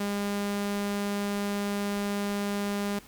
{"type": "tone", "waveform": "sawtooth", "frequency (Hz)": 202.7, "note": "G#3", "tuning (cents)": -42, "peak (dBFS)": -24, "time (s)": [0, 2.99], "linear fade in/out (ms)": 5, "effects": ["pink hiss -52 dBFS RMS until 3.07 s"]}